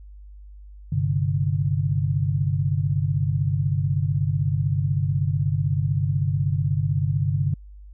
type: chord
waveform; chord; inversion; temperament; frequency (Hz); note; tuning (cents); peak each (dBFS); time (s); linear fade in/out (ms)
sine; G suspended fourth; none; equal; 98 / 130.81 / 146.83; G2 / C3 / D3; 0 / 0 / 0; -24 / -25 / -23; 0.92-7.54; 5
effects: added 50 Hz sine -40 dBFS peak until 7.93 s